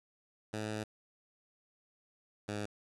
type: tone pair in turn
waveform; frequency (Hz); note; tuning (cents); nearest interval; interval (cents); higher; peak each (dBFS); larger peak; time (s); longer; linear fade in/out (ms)
10% pulse; 107.6 / 103.99; A2 / G#2; -38 / +3; minor second; 59; first; -28; neither; 0.53-0.84 / 2.48-2.66; first; 10
effects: resampled to 24000 Hz + 9-bit